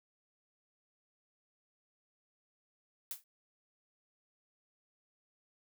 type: noise with exponential decay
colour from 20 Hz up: blue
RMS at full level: -36 dBFS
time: 3.11-3.24 s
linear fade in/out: 2 ms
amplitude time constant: 27 ms
effects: none